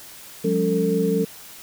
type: tone cluster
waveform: sine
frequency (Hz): 177.6 / 202.3 / 277.5 / 448.3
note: F3 / G#3 / C#4 / A4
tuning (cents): +29 / -45 / +2 / +32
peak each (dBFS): -23 / -25 / -27 / -21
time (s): 0.44-1.25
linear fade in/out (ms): 10
effects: white hiss -42 dBFS RMS until 1.62 s